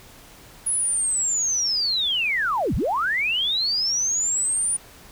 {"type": "linear two-way sweep", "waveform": "sine", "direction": "down then up", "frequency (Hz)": [10500, 30.87, 9610], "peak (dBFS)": -20, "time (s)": [0.66, 4.77], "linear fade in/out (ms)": 10, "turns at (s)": 2.75, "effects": ["pink hiss -47 dBFS RMS until 5.11 s"]}